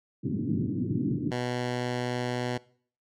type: band-pass noise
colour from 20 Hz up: white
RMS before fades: -29 dBFS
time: 0.23-1.32 s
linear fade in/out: 20 ms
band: 100 to 320 Hz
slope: 48 dB/octave
type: tone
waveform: 10% pulse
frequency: 123.4 Hz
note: B2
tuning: 1 cent flat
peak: -20 dBFS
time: 1.31-2.58 s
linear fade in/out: 10 ms
effects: noise-tail reverb RT60 0.5 s tail -21 dB re dry + low-pass 6000 Hz 12 dB/octave